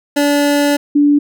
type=tone pair in turn; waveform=25% pulse / sine; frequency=288.4 / 290.2 Hz; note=D4 / D4; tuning=-31 / -21 cents; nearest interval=unison; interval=10 cents; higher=second; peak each=-7 dBFS; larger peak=neither; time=0.16-0.77 / 0.95-1.19 s; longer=first; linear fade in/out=10 ms; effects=none